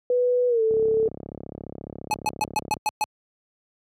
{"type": "tone with pitch glide", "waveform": "sine", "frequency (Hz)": [493.9, 442.6], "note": ["B4", "A4"], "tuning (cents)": [0, 10], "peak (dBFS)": -18, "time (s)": [0.1, 1.08], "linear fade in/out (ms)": 2, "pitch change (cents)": -190, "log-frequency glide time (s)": [0.48, 0.62]}
{"type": "click train", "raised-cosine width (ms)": 2, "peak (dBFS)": -22, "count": 72, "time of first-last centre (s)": [0.71, 2.768], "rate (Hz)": 34.5}
{"type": "tone bursts", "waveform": "square", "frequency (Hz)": 852, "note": "G#5", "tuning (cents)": 44, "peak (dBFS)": -21, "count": 7, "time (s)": [2.11, 3.04], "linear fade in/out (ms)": 0, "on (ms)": 30, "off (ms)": 120}
{"effects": ["high-pass 80 Hz 12 dB/octave", "resampled to 32000 Hz"]}